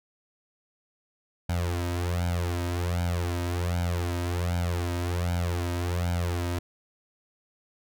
sawtooth tone with flanger, 87.31 Hz, F2, in tune, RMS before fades -28 dBFS, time 1.49-6.59 s, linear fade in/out 5 ms, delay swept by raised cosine 1.3 to 3.2 ms, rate 1.3 Hz, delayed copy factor +0.9, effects none

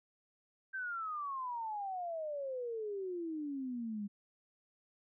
sine exponential sweep, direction down, 1578 to 199.2 Hz, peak -37 dBFS, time 0.73-4.08 s, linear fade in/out 20 ms, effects none

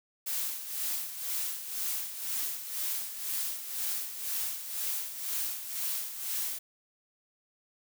blue noise with tremolo, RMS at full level -32 dBFS, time 0.26-6.59 s, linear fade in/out 10 ms, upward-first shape sine, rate 2 Hz, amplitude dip 65%, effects none

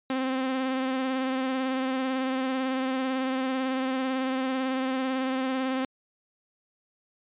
sawtooth tone with vibrato, 261.6 Hz, C4, in tune, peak -22 dBFS, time 0.1-5.85 s, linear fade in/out 2 ms, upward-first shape triangle, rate 18 Hz, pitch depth 32 cents each way, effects resampled to 8000 Hz

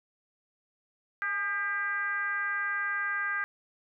sine tone with frequency modulation, 1600 Hz, G6, 35 cents sharp, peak -28 dBFS, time 1.22-3.44 s, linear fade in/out 0 ms, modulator 380 Hz, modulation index 0.95, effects none

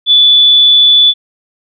sine tone, 3466 Hz, A7, 27 cents flat, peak -3 dBFS, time 0.06-1.14 s, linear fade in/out 50 ms, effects none

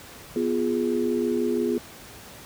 sine chord, F diminished, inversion second, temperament equal, 246.9 / 349.2 / 415.3 Hz, Cb4 / F4 / Ab4, 0 / 0 / 0 cents, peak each -26 dBFS, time 0.36-1.78 s, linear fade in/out 2 ms, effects pink hiss -44 dBFS RMS until 2.45 s + high-pass 60 Hz 12 dB/octave

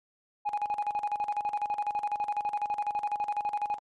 sine tone with tremolo, 830 Hz, G#5, 1 cent flat, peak -23 dBFS, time 0.45-3.79 s, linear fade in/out 20 ms, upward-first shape square, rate 12 Hz, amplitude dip 80%, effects tanh soft clip ceiling -25 dBFS + MP3 48 kbps

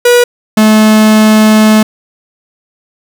45% pulse tone pair in turn, 485.2 / 216.1 Hz, B4 / A3, -31 / -31 cents, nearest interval octave + major second, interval 1400 cents, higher first, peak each -3 dBFS, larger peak neither, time 0.05-0.24 / 0.57-1.83 s, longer second, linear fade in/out 5 ms, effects none

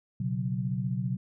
sine chord, B suspended second, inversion none, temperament equal, 123.47 / 138.59 / 185 Hz, B2 / C#3 / F#3, 0 / 0 / 0 cents, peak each -31 / -33 / -32 dBFS, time 0.2-1.17 s, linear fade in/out 5 ms, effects none

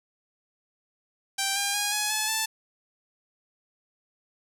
5% pulse tone with pitch steps, 784 / 802.3 / 821.1 / 840.3 / 859.9 / 880 Hz, G5 / G5 / G#5 / G#5 / A5 / A5, 0 / +40 / -20 / +20 / -40 / 0 cents, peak -13 dBFS, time 1.38-2.46 s, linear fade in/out 10 ms, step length 180 ms, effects none

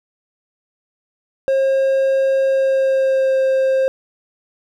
triangle tone with pitch glide, 537 to 529.9 Hz, C5 to C5, +45 to +22 cents, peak -11 dBFS, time 1.48-3.88 s, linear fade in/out 0 ms, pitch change -23 cents, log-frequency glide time 2.46-3.38 s, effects none

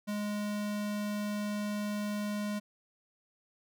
square tone, 207.7 Hz, G#3, in tune, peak -33 dBFS, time 0.07-2.6 s, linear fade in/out 20 ms, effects none

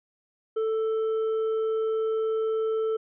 sine tone with hard clipping, 441.7 Hz, A4, 7 cents sharp, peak -25 dBFS, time 0.56-2.97 s, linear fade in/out 10 ms, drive 4 dB, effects resampled to 8000 Hz

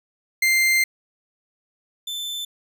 40% pulse tone pair in turn, 2093 / 3532 Hz, C7 / A7, 0 / +6 cents, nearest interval major sixth, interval 906 cents, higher second, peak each -15 / -26 dBFS, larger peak first, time 0.42-0.84 / 2.07-2.45 s, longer first, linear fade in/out 5 ms, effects none

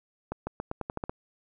accelerating click train, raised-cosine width 1 ms, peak -18 dBFS, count 9, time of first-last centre 0.32-1.095 s, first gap 150 ms, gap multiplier 0.87, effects none

